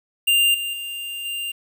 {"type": "tone with level steps", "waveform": "square", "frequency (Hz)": 2794, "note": "F7", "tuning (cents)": 0, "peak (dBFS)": [-15, -25, -29, -26], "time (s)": [0.27, 1.52], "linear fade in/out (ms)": 10, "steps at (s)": [0.54, 0.73, 1.25], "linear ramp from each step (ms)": 5, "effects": ["8-bit"]}